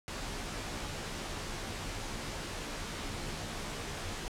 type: noise with comb filter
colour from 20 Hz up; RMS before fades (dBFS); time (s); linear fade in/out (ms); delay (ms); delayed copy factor
pink; -39; 0.08-4.28; 0; 16; -0.6
effects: low-pass 8000 Hz 12 dB/octave